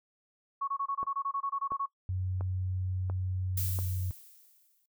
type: tone bursts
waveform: sine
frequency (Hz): 1108.7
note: C#6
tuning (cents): 0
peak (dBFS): -29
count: 14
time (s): 0.61-1.861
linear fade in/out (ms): 10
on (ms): 68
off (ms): 23
type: click train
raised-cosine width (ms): 1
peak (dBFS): -27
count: 5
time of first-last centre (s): 1.03-3.789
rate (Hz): 1.45
type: tone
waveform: sine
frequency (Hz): 92.6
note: F#2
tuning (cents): +2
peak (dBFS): -30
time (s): 2.09-4.11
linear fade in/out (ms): 0
type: noise with exponential decay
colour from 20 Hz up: violet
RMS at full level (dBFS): -33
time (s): 3.57-4.86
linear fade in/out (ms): 5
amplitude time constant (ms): 280
effects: noise-tail reverb RT60 0.1 s tail -21 dB re dry